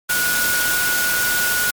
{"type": "tone in noise", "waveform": "sine", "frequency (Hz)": 1457, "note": "F#6", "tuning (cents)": -27, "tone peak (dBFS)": -19, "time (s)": [0.09, 1.71], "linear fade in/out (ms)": 10, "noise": "white", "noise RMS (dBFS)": -21, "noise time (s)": [0.09, 1.71], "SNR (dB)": -1, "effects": ["MP3 96 kbps"]}